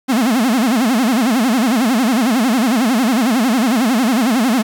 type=tone with vibrato; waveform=45% pulse; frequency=239.5 Hz; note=A#3; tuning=47 cents sharp; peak=-12 dBFS; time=0.08-4.63 s; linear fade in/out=20 ms; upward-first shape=sine; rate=11 Hz; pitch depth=220 cents each way; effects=8-bit